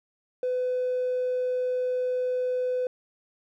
triangle tone, 503 Hz, B4, 32 cents sharp, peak -21 dBFS, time 0.43-2.87 s, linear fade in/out 2 ms, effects tanh soft clip ceiling -21 dBFS

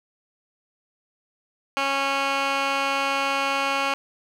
15% pulse tone with band-pass filter, 275.1 Hz, C#4, 13 cents flat, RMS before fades -24 dBFS, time 1.77-3.94 s, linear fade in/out 0 ms, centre 2000 Hz, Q 1.2, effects none

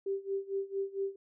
sine tone with tremolo, 392 Hz, G4, in tune, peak -29 dBFS, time 0.06-1.16 s, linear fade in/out 5 ms, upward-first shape sine, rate 4.4 Hz, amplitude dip 90%, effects none

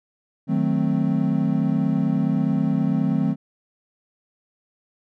triangle chord, D# diminished seventh, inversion none, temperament equal, 155.56 / 185 / 220 / 261.6 Hz, D#3 / F#3 / A3 / C4, 0 / 0 / 0 / 0 cents, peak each -22 dBFS, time 0.47-3.36 s, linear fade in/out 50 ms, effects none

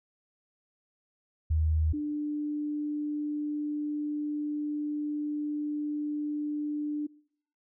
sine tone pair in turn, 78.7 / 297.1 Hz, D#2 / D4, +20 / +20 cents, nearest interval octave + major seventh, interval 2300 cents, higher second, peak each -23 / -29 dBFS, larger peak first, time 1.5-1.93 / 1.93-7.07 s, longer second, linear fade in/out 10 ms, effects noise-tail reverb RT60 0.6 s tail -23 dB re dry

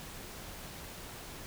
silence, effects pink hiss -46 dBFS RMS until 1.46 s

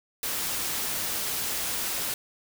white noise, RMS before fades -30 dBFS, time 0.23-2.14 s, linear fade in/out 2 ms, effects none

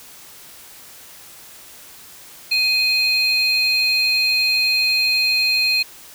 triangle tone pair together, 2500 / 4204 Hz, D#7 / C8, +8 / +7 cents, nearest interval major sixth, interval 899 cents, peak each -16 dBFS, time 2.51-5.83 s, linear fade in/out 10 ms, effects tanh soft clip ceiling -7 dBFS + white hiss -42 dBFS RMS until 6.14 s

